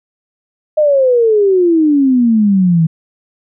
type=exponential sweep; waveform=sine; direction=down; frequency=622.3 to 157.9 Hz; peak=-7 dBFS; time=0.77-2.87 s; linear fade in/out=10 ms; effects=none

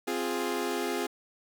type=chord; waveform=sawtooth; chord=F minor; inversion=second; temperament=equal; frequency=261.6 / 349.2 / 415.3 Hz; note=C4 / F4 / Ab4; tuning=0 / 0 / 0 cents; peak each=-31 / -29 / -29 dBFS; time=0.07-1.07 s; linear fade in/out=10 ms; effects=9-bit

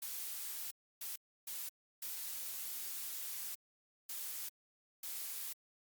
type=noise bursts at uneven times; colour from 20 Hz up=blue; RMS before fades=-43 dBFS; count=6; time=0.02-0.71 / 1.01-1.16 / 1.47-1.69 / 2.02-3.55 / 4.09-4.49 / 5.03-5.53 s; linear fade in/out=5 ms; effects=Opus 48 kbps

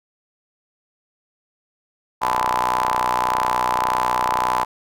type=ring-modulated tone; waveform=sawtooth; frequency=61.74 Hz; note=B1; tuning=in tune; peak=-11 dBFS; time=2.21-4.65 s; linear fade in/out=20 ms; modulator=941 Hz; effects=none

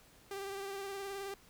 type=tone with vibrato; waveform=sawtooth; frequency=394.1 Hz; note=G4; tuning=9 cents sharp; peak=-36 dBFS; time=0.31-1.34 s; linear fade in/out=2 ms; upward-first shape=sine; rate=19 Hz; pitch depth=30 cents each way; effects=pink hiss -62 dBFS RMS until 1.49 s

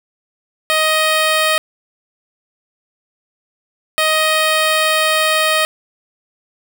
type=tone pair in turn; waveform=10% pulse; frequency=626 / 626 Hz; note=D#5 / D#5; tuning=+10 / +10 cents; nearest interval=unison; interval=0 cents; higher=neither; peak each=-4 dBFS; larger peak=neither; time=0.7-1.58 / 3.98-5.65 s; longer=second; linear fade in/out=0 ms; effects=none

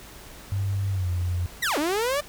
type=tone with pitch glide; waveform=sine; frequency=98.4 to 88.68 Hz; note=G2 to F2; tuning=+7 to +27 cents; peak=-23 dBFS; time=0.52-1.46 s; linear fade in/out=0 ms; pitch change=-180 cents; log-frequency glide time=0.9-1.09 s
type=linear two-way sweep; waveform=sawtooth; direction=down then up; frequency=2057 to 277.2 to 600 Hz; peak=-19 dBFS; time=1.62-2.21 s; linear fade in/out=10 ms; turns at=1.78 s
effects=added 50 Hz sine -51 dBFS peak until 2.28 s + pink hiss -45 dBFS RMS until 2.28 s

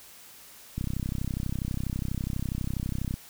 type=click train; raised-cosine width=5 ms; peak=-18 dBFS; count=77; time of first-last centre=0.78-3.14 s; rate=32.2 Hz; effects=white hiss -50 dBFS RMS until 3.29 s

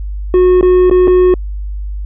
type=tone with dropouts; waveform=triangle; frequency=364.5 Hz; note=F#4; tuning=26 cents flat; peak=-3 dBFS; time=0.34-1.34 s; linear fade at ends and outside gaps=1 ms; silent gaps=0.611-0.628 / 0.898-0.912 / 1.074-1.079 s; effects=added 50 Hz sine -18 dBFS peak until 2.05 s + resampled to 8000 Hz

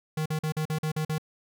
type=tone bursts; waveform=square; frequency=155.56 Hz; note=D#3; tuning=in tune; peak=-27 dBFS; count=8; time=0.17-1.182 s; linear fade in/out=5 ms; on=88 ms; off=44 ms; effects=none

